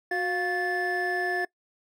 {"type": "tone cluster", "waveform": "triangle", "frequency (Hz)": [365.7, 705, 1745], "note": ["F#4", "F5", "A6"], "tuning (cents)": [-20, 16, -15], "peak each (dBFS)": [-28, -29, -26], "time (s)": [0.11, 1.45], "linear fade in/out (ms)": 5, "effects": ["noise-tail reverb RT60 0.1 s tail -22 dB re dry", "tanh soft clip ceiling -15 dBFS"]}